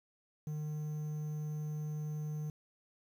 triangle tone with quantisation, 151.8 Hz, D#3, 42 cents flat, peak -34 dBFS, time 0.47-2.5 s, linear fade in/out 2 ms, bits 10, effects none

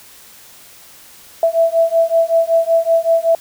sine beating tone pair, 659.3 / 664.6 Hz, E5 / E5, 0 / +14 cents, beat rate 5.3 Hz, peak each -14 dBFS, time 1.43-3.35 s, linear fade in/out 2 ms, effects white hiss -42 dBFS RMS until 3.4 s

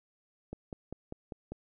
click train, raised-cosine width 2 ms, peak -26 dBFS, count 6, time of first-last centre 0.53-1.52 s, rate 5.05 Hz, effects none

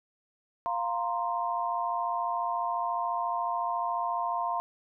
sine chord, F suspended fourth, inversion none, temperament equal, 698.5 / 932.3 / 1046.5 Hz, F5 / Bb5 / C6, 0 / 0 / 0 cents, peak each -32 dBFS, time 0.66-4.6 s, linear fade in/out 0 ms, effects none

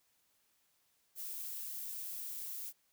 violet noise, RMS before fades -43 dBFS, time 1.15-2.73 s, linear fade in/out 50 ms, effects white hiss -75 dBFS RMS until 2.92 s

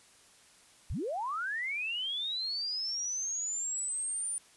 sine linear sweep, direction up, 34.65 to 9380 Hz, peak -32 dBFS, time 0.9-4.38 s, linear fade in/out 0 ms, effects white hiss -60 dBFS RMS until 4.56 s + resampled to 24000 Hz

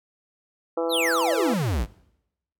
harmonic tone, 166.1 Hz, E3, 13 cents sharp, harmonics 2 / 3 / 4 / 5 / 6 / 7 / 8, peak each -29 / -24 / -32 / -34 / -39 / -40 / -38 dBFS, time 0.77-1.54 s, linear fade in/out 5 ms
square exponential sweep, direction down, 4435 to 45.9 Hz, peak -23 dBFS, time 0.89-1.87 s, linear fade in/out 50 ms
effects noise-tail reverb RT60 0.8 s tail -20 dB re dry

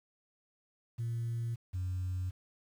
sine tone pair in turn, 116.54 / 91.78 Hz, A#2 / F#2, 0 / -14 cents, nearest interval major third, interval 414 cents, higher first, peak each -31 / -31 dBFS, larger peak neither, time 0.98-1.56 / 1.73-2.31 s, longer neither, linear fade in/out 20 ms, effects tanh soft clip ceiling -30 dBFS + 10-bit

